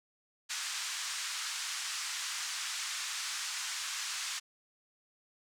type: band-pass noise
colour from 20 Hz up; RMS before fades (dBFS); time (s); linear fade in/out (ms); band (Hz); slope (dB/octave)
white; -38; 0.49-4.4; 20; 1100 to 7700; 24
effects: none